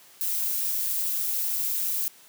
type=noise with amplitude modulation; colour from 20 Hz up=violet; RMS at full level=-25 dBFS; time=0.21-2.08 s; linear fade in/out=0 ms; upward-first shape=sine; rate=187 Hz; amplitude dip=50%; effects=white hiss -53 dBFS RMS until 2.28 s + high-pass 150 Hz 12 dB/octave